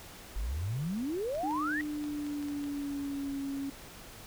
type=exponential sweep; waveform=sine; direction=up; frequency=44.95 to 1948 Hz; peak=-31 dBFS; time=0.36-1.81 s; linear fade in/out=0 ms
type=clicks; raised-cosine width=0.2 ms; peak=-31 dBFS; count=7; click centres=1.351 / 1.51 / 2.04 / 2.266 / 2.427 / 2.485 / 2.64 s
type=tone with pitch glide; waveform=sine; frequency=302.9 to 276.2 Hz; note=D#4 to C#4; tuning=-46 to -6 cents; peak=-33 dBFS; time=1.43-3.7 s; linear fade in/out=5 ms; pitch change=-160 cents; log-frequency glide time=1.59-3.43 s
effects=pink hiss -49 dBFS RMS until 4.26 s